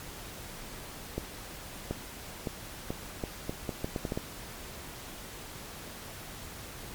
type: accelerating click train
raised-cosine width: 2 ms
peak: -18 dBFS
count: 12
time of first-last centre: 1.18-4.175 s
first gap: 730 ms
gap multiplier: 0.77
effects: pink hiss -44 dBFS RMS until 6.94 s + MP3 96 kbps